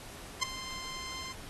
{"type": "tone with ADSR envelope", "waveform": "10% pulse", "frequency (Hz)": 1044, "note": "C6", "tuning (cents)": -4, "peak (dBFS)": -16, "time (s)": [0.41, 1.33], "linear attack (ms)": 19, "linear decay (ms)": 7, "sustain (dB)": -17, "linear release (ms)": 12, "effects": ["pink hiss -48 dBFS RMS until 1.49 s", "AAC 32 kbps"]}